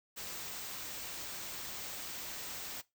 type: band-stop noise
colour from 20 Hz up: white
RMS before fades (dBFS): -43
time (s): 0.16-2.82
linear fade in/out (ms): 20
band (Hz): 9000 to 13000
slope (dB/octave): 96
effects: noise-tail reverb RT60 0.2 s tail -20 dB re dry